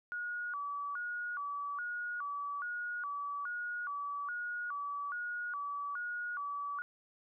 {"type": "tone with vibrato", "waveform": "sine", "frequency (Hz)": 1287, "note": "E6", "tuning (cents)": -42, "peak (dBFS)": -36, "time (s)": [0.12, 6.82], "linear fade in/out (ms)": 0, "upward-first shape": "square", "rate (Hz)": 1.2, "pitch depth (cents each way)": 200, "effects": []}